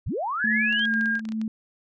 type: linear sweep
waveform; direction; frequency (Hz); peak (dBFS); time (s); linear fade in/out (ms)
sine; up; 38.19 to 3322; -25; 0.06-0.86; 10
type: tone with pitch glide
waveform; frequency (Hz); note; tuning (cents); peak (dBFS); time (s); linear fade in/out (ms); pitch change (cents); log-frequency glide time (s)
sine; 1700 to 1614.8; G#6 to G#6; +40 to -49; -22; 0.39-1.21; 50; -89; 0.62-0.92
type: tone with tremolo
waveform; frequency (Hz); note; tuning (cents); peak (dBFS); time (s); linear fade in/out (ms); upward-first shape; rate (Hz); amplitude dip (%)
sine; 220; A3; 0; -24; 0.44-1.48; 2; triangle; 2.3; 60
type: clicks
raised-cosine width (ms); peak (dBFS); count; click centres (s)
0.2; -25; 12; 0.727 / 0.794 / 0.854 / 0.939 / 1.011 / 1.058 / 1.154 / 1.194 / 1.253 / 1.289 / 1.321 / 1.415
effects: none